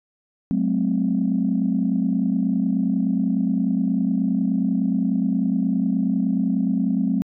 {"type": "chord", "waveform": "sine", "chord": "F# diminished", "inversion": "none", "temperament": "equal with one note detuned", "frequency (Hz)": [185, 214.7, 261.6], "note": ["F#3", "A3", "C4"], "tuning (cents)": [0, -42, 0], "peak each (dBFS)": -22, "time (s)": [0.51, 7.22], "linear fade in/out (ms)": 0, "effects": ["tanh soft clip ceiling -10 dBFS"]}